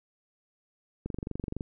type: click train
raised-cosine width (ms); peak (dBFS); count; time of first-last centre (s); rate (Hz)
3; -21; 14; 1.06-1.609; 23.7
effects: none